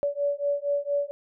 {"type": "beating tone pair", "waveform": "sine", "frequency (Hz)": [570, 574.3], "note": ["C#5", "D5"], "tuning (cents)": [48, -39], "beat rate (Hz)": 4.3, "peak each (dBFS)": -27, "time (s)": [0.03, 1.11], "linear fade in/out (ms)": 0, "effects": []}